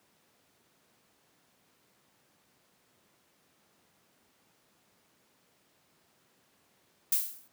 violet noise with exponential decay, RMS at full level -23 dBFS, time 7.12-7.48 s, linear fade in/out 5 ms, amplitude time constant 77 ms, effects pink hiss -68 dBFS RMS until 7.52 s + high-pass 150 Hz 12 dB/octave

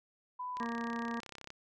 sine tone, 997 Hz, B5, 16 cents sharp, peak -37 dBFS, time 0.39-0.65 s, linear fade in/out 10 ms
click train, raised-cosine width 0.2 ms, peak -29 dBFS, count 32, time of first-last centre 0.57-1.504 s, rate 33.2 Hz
harmonic tone, 233.1 Hz, A#3, in tune, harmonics 1 / 2 / 3 / 4 / 5 / 7 / 8, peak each -37 / -45 / -50 / -43 / -44 / -46 / -48 dBFS, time 0.6-1.2 s, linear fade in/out 5 ms
effects none

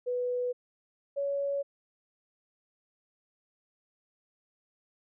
sine tone pair in turn, 493.9 / 561.3 Hz, B4 / C#5, 0 / +22 cents, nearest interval major second, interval 222 cents, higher second, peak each -28 dBFS, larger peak neither, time 0.06-0.53 / 1.16-1.63 s, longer neither, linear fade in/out 20 ms, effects none

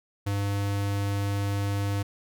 square tone, 100.4 Hz, G2, 42 cents sharp, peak -26 dBFS, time 0.26-2.03 s, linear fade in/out 10 ms, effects none

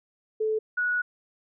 sine tone pair in turn, 435.2 / 1463.8 Hz, A4 / F#6, -19 / -19 cents, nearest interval octave + major sixth, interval 2100 cents, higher second, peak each -23 dBFS, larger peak neither, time 0.4-0.59 / 0.77-1.02 s, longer second, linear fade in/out 10 ms, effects none

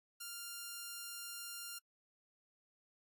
5% pulse tone, 1396.9 Hz, F6, in tune, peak -33 dBFS, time 0.2-1.79 s, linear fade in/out 10 ms, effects AAC 64 kbps

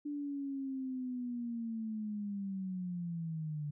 sine linear sweep, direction down, 293.9 to 145.6 Hz, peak -36 dBFS, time 0.05-3.71 s, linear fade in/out 10 ms, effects none

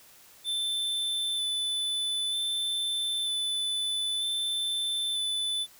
square tone with vibrato, 3520 Hz, A7, in tune, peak -28 dBFS, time 0.44-5.67 s, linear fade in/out 50 ms, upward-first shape square, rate 0.53 Hz, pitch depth 10 cents each way, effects white hiss -55 dBFS RMS until 5.79 s

